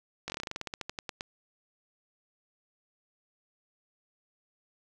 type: slowing click train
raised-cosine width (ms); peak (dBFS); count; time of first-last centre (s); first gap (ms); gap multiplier
0.2; -18; 18; 0.28-1.209; 19; 1.12
effects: none